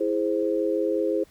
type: chord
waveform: sine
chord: E augmented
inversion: none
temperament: equal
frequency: 329.6 / 415.3 / 523.3 Hz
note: E4 / G#4 / B#4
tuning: 0 / 0 / 0 cents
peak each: -26 dBFS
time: 0-1.24 s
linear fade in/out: 10 ms
effects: pink hiss -58 dBFS RMS until 1.3 s